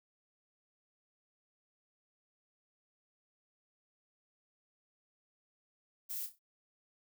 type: noise with echo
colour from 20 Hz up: violet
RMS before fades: -40 dBFS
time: 6.09-6.27 s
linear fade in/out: 20 ms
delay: 31 ms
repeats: 4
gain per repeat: -9 dB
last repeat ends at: 6.394 s
effects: none